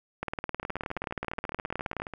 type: two click trains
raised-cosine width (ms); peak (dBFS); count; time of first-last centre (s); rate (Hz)
0.5; -22 / -16; 23 / 35; 0.63-2.137 / 0.23-2.019; 14.6 / 19
effects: none